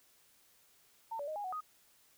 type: tone with pitch steps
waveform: sine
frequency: 903 / 574 / 621 / 822 / 742 / 1247 Hz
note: A5 / D5 / D#5 / G#5 / F#5 / D#6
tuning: +45 / -40 / -3 / -18 / +5 / +3 cents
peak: -37 dBFS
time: 1.11-1.608 s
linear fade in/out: 10 ms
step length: 83 ms
effects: white hiss -67 dBFS RMS until 2.17 s